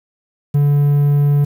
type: tone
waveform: triangle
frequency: 144.2 Hz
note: D3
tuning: 31 cents flat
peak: -8 dBFS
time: 0.54-1.45 s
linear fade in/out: 10 ms
effects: 7-bit